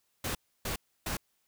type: noise bursts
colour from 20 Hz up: pink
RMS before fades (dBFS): -34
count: 3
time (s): 0.24-1.17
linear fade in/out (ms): 5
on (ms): 110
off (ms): 300
effects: white hiss -75 dBFS RMS until 1.47 s